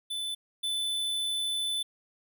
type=tone pair in turn; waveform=square; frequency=3507 / 3507 Hz; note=A7 / A7; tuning=-6 / -6 cents; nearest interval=unison; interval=0 cents; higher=neither; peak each=-32 / -29 dBFS; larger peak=second; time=0.1-0.35 / 0.63-1.83 s; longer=second; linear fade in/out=10 ms; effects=none